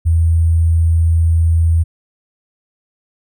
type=tone with sample-and-hold; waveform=sine; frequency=82.41 Hz; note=E2; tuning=in tune; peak=-9 dBFS; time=0.05-1.84 s; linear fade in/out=20 ms; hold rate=8820 Hz; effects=none